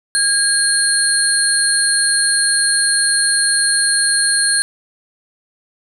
sine tone cluster, 1628 / 4236 / 8850 / 10390 Hz, G#6 / C8 / C#9 / E9, -35 / +21 / -4 / -26 cents, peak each -18 dBFS, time 0.15-4.62 s, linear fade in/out 0 ms, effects none

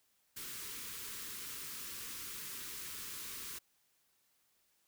white band-stop noise, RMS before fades -45 dBFS, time 0.36-3.59 s, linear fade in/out 10 ms, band 480 to 1000 Hz, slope 48 dB/octave, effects white hiss -75 dBFS RMS until 4.87 s

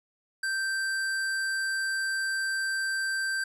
square tone, 1565 Hz, G6, 3 cents flat, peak -28 dBFS, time 0.43-3.44 s, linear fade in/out 5 ms, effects resampled to 24000 Hz

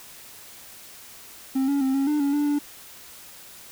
triangle tone with pitch steps, 266 / 281.3 / 265.1 / 273.8 / 298.2 / 281.7 / 292.6 / 290.8 Hz, C4 / C#4 / C4 / C#4 / D4 / C#4 / D4 / D4, +29 / +26 / +23 / -21 / +27 / +28 / -6 / -17 cents, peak -18 dBFS, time 1.55-2.59 s, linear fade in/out 10 ms, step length 130 ms, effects white hiss -45 dBFS RMS until 3.71 s

